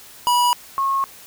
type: tone pair in turn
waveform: square / sine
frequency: 974 / 1088.2 Hz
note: B5 / C#6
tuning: -24 / -32 cents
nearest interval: major second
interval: 192 cents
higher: second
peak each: -15 / -17 dBFS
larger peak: first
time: 0.27-0.53 / 0.78-1.04 s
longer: neither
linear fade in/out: 0 ms
effects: white hiss -43 dBFS RMS until 1.26 s